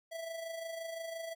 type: tone with amplitude modulation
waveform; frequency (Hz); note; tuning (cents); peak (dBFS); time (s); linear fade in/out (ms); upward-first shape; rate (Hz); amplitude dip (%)
square; 659.3; E5; 0; -38; 0.11-1.35; 20; sine; 25.8; 50
effects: none